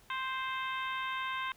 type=harmonic tone; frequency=523.3 Hz; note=C5; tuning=in tune; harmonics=2 / 3 / 4 / 5 / 6 / 7; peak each=-36 / -40 / -42 / -44 / -46 / -47 dBFS; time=0.1-1.52 s; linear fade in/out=2 ms; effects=pink hiss -62 dBFS RMS until 1.56 s